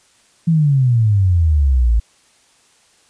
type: exponential sweep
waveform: sine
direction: down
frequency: 169.5 to 53.7 Hz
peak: -10 dBFS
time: 0.47-2 s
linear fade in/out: 10 ms
effects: white hiss -54 dBFS RMS until 3.09 s + resampled to 22050 Hz